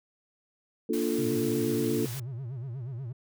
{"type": "chord", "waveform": "sine", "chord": "Bb major seventh", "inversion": "none", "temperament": "equal", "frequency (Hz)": [233.1, 293.7, 349.2, 440], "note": ["Bb3", "D4", "F4", "A4"], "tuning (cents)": [0, 0, 0, 0], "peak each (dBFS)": -31, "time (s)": [0.89, 2.06], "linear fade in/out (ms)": 5}
{"type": "noise", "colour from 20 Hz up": "white", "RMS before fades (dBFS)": -41, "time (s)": [0.93, 2.2], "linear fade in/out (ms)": 5}
{"type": "tone with vibrato", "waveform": "triangle", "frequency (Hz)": 125.8, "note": "B2", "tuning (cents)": 32, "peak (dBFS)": -32, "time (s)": [1.18, 3.13], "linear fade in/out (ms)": 10, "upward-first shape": "sine", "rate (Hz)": 8.3, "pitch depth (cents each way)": 180}
{"effects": []}